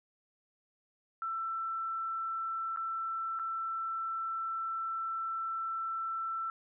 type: tone with dropouts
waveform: sine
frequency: 1335 Hz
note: E6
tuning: 22 cents sharp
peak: -33 dBFS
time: 1.22-6.5 s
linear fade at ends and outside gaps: 1 ms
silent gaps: 2.762-2.772 / 3.39-3.396 s
effects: none